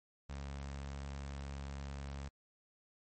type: tone with notch filter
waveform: sawtooth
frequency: 69.3 Hz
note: C#2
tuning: in tune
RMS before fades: -44 dBFS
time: 0.29-2.29 s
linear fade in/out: 10 ms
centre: 350 Hz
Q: 1.7
effects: MP3 32 kbps